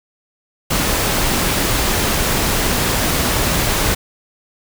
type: noise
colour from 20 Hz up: pink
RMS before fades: -17 dBFS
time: 0.7-3.95 s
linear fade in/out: 10 ms
effects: none